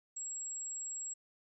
sine tone, 7640 Hz, A#8, 42 cents sharp, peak -39 dBFS, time 0.16-1.14 s, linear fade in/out 10 ms, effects none

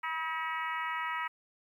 harmonic tone with a mistuned harmonic, 320 Hz, D#4, 49 cents sharp, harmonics 3 / 4 / 5 / 6 / 7 / 8 / 9, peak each -37 / -37 / -46 / -38 / -42 / -49 / -50 dBFS, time 0.03-1.28 s, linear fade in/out 10 ms, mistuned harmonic 3, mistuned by +15 cents, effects 11-bit

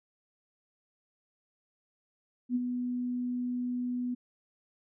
sine tone with ADSR envelope, 246.9 Hz, B3, in tune, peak -24 dBFS, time 2.49-4.15 s, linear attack 63 ms, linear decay 33 ms, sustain -6 dB, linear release 14 ms, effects none

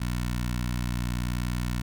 15% pulse tone with notch filter, 60.7 Hz, B1, 29 cents flat, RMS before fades -29 dBFS, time 0-1.82 s, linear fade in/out 10 ms, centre 520 Hz, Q 0.67, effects none

